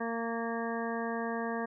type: harmonic tone with a mistuned harmonic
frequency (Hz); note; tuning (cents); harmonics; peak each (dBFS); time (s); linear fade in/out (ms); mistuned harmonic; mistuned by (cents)
230; A#3; -23; 1 / 2 / 3 / 4 / 5 / 7 / 8; -36 / -37 / -39 / -42 / -42 / -42 / -45; 0-1.66; 10; 7; +17
effects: none